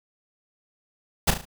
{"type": "noise with echo", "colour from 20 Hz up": "pink", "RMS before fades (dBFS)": -18, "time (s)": [1.27, 1.31], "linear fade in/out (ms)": 10, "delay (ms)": 36, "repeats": 4, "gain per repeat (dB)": -7, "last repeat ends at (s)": 1.454, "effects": []}